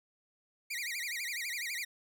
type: tone with vibrato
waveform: sawtooth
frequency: 2129 Hz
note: C7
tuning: 30 cents sharp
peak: -32 dBFS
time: 0.7-1.85 s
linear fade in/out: 10 ms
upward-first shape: sine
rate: 12 Hz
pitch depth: 230 cents each way
effects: none